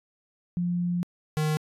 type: tone pair in turn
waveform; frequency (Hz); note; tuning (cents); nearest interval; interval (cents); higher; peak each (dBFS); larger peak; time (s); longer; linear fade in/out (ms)
sine / square; 175.6 / 153.84; F3 / D#3; +10 / -19; major second; 229; first; -24; neither; 0.57-1.03 / 1.37-1.57; first; 0
effects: resampled to 32000 Hz